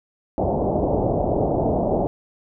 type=low-pass noise; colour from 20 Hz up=white; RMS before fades=-21 dBFS; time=0.38-2.07 s; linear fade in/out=0 ms; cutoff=770 Hz; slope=48 dB/octave; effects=none